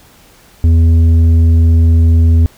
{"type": "tone with tanh clipping", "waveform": "triangle", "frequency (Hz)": 82.41, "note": "E2", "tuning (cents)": 0, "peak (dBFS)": -6, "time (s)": [0.64, 2.46], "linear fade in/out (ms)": 0, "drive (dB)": 11, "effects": ["pink hiss -44 dBFS RMS until 2.57 s"]}